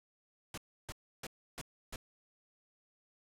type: noise bursts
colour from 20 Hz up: pink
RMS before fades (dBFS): -43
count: 5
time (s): 0.54-1.96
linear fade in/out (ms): 2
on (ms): 36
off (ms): 310
effects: low-pass 12000 Hz 12 dB/octave